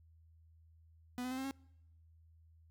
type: tone with pitch steps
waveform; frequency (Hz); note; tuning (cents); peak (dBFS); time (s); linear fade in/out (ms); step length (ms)
45% pulse; 247.6 / 253.4 / 259.3 / 265.4 / 271.6; B3 / B3 / C4 / C4 / C#4; +5 / +45 / -15 / +25 / -35; -38; 1.18-1.51; 0; 66
effects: noise-tail reverb RT60 0.9 s tail -26 dB re dry + added 81 Hz sine -61 dBFS peak until 2.7 s